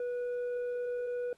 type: tone with tanh clipping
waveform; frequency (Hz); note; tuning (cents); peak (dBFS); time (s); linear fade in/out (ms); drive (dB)
sine; 488.9; B4; -18; -33; 0-1.33; 2; 4
effects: pink hiss -70 dBFS RMS until 1.37 s + AAC 32 kbps